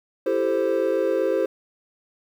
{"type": "chord", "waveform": "triangle", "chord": "A minor seventh", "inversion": "second", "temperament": "equal with one note detuned", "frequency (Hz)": [334.6, 392, 440, 523.3], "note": ["E4", "G4", "A4", "C5"], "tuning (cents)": [26, 0, 0, 0], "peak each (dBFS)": [-25, -23, -25, -21], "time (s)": [0.26, 1.46], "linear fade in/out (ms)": 5, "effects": ["9-bit"]}